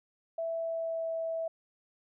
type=tone with pitch glide; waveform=sine; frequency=660 to 654.7 Hz; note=E5 to E5; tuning=+2 to -12 cents; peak=-31 dBFS; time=0.38-1.48 s; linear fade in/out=5 ms; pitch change=-14 cents; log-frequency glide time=0.59-1.1 s; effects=none